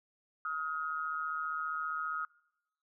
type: tone pair together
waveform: sine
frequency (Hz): 1266 / 1421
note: D#6 / F6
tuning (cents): +30 / +30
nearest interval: major second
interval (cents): 200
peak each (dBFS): -35 / -38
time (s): 0.45-2.25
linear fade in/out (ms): 2
effects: noise-tail reverb RT60 0.9 s tail -24 dB re dry